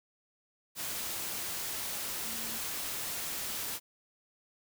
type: tone in noise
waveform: sine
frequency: 225.8 Hz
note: A3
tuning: 45 cents sharp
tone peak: -48 dBFS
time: 2.23-2.61 s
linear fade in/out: 50 ms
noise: white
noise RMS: -37 dBFS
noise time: 0.75-3.8 s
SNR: -14 dB
effects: none